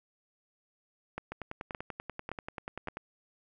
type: two click trains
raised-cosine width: 0.5 ms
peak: -23 / -21 dBFS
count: 18 / 4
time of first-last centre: 1.32-2.97 / 1.18-2.885 s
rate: 10.3 / 1.76 Hz
effects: none